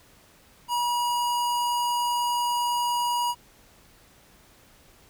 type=tone; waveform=square; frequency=963 Hz; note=B5; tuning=44 cents flat; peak=-24 dBFS; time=0.68-3.35 s; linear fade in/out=50 ms; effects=pink hiss -56 dBFS RMS until 5.09 s